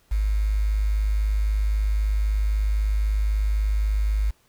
sine tone with quantisation, 51.91 Hz, G#1, in tune, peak -19 dBFS, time 0.11-4.31 s, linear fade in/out 10 ms, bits 7, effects pink hiss -62 dBFS RMS until 4.48 s

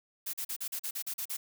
blue noise bursts, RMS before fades -36 dBFS, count 10, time 0.26-1.37 s, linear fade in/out 10 ms, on 75 ms, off 40 ms, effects none

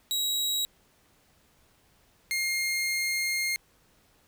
sawtooth tone pair in turn, 3851 / 2128 Hz, B7 / C7, -44 / +29 cents, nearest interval minor seventh, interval 1027 cents, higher first, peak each -23 dBFS, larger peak neither, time 0.11-0.65 / 2.31-3.56 s, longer second, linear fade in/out 0 ms, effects pink hiss -64 dBFS RMS until 4.27 s

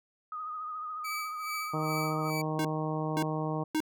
sine tone with vibrato, 1244.5 Hz, D#6, in tune, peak -35 dBFS, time 0.32-2.3 s, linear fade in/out 2 ms, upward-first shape sine, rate 14 Hz, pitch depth 41 cents each way
sawtooth tone with tremolo, 2300 Hz, D7, 37 cents flat, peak -31 dBFS, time 1.04-2.42 s, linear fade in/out 10 ms, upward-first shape sine, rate 2.4 Hz, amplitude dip 85%
harmonic tone, 155.56 Hz, D#3, in tune, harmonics 1 / 2 / 3 / 4 / 5 / 6 / 7, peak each -33 / -36 / -38 / -39 / -40 / -41 / -41 dBFS, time 1.73-3.64 s, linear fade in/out 10 ms
square tone bursts, 311.1 Hz, D#4, in tune, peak -27 dBFS, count 3, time 2.59-3.804 s, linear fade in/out 2 ms, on 58 ms, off 520 ms
effects none

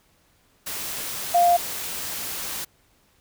sine tone in noise, 698.5 Hz, F5, in tune, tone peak -14 dBFS, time 1.34-1.57 s, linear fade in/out 10 ms, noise white, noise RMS -31 dBFS, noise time 0.66-2.65 s, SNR +14 dB, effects pink hiss -62 dBFS RMS until 3.2 s

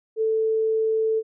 sine tone, 441.7 Hz, A4, 7 cents sharp, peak -19 dBFS, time 0.16-1.23 s, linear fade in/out 50 ms, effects none

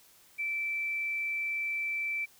sine tone, 2329 Hz, D7, 15 cents flat, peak -30 dBFS, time 0.38-2.26 s, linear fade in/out 20 ms, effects white hiss -60 dBFS RMS until 2.39 s

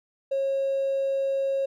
triangle tone with hard clipping, 544 Hz, C#5, 33 cents flat, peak -23 dBFS, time 0.31-1.66 s, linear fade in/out 10 ms, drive 3 dB, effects none

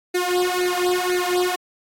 sawtooth tone with flanger, 360 Hz, F#4, 47 cents flat, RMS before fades -21 dBFS, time 0.14-1.56 s, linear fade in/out 10 ms, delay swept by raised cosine 0.46 to 2.56 ms, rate 2 Hz, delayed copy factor +0.85, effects AAC 64 kbps

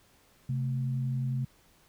sine tone pair together, 131.78 / 222.1 Hz, C3 / A3, +13 / +16 cents, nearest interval major sixth, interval 903 cents, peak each -28 / -39 dBFS, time 0.49-1.45 s, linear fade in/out 5 ms, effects pink hiss -63 dBFS RMS until 1.88 s

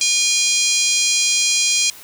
harmonic tone with a mistuned harmonic, 810 Hz, G#5, 43 cents flat, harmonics 3 / 4 / 5 / 6 / 7 / 8 / 9 / 10, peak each -23 / -23 / -23 / -23 / -23 / -23 / -23 / -23 dBFS, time 0.01-1.9 s, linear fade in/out 2 ms, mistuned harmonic 5, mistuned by +37 cents, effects white hiss -40 dBFS RMS until 2.03 s

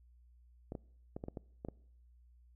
clicks, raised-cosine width 2 ms, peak -28 dBFS, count 8, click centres 0.721 / 0.752 / 1.165 / 1.239 / 1.284 / 1.372 / 1.649 / 1.686 s, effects noise-tail reverb RT60 0.7 s tail -24 dB re dry + added 60 Hz sine -60 dBFS peak until 2.55 s

